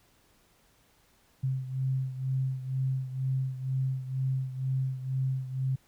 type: beating tone pair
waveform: sine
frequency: 131.3 / 133.4 Hz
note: C3 / C3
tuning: +6 / +34 cents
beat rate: 2.1 Hz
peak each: -29 / -34 dBFS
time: 1.43-5.76 s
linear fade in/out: 10 ms
effects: pink hiss -65 dBFS RMS until 5.87 s